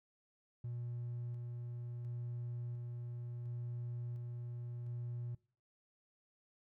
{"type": "tone with tremolo", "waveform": "triangle", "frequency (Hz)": 120.2, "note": "B2", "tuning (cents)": -46, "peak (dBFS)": -37, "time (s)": [0.64, 5.35], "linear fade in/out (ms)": 5, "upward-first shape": "square", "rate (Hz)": 0.71, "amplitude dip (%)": 25, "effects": ["noise-tail reverb RT60 0.4 s tail -23 dB re dry", "tanh soft clip ceiling -34 dBFS"]}